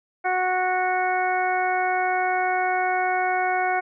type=harmonic tone; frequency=367.9 Hz; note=F#4; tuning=10 cents flat; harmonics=1 / 2 / 3 / 4 / 5 / 6; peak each=-30 / -22 / -33 / -28 / -34 / -30 dBFS; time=0.24-3.81 s; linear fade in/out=20 ms; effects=none